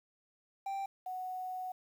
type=tone pair in turn; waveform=triangle / sine; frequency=784 / 740 Hz; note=G5 / F#5; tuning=0 / 0 cents; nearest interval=minor second; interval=100 cents; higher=first; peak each=-33 / -37 dBFS; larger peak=first; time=0.66-0.86 / 1.06-1.72 s; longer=second; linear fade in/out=5 ms; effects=10-bit